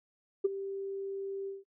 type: tone with ADSR envelope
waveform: sine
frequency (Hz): 391.9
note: G4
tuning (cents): 0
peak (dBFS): -20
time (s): 0.44-1.64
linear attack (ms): 12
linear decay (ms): 19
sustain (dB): -15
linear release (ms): 170
effects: noise-tail reverb RT60 0.1 s tail -23 dB re dry + tanh soft clip ceiling -17 dBFS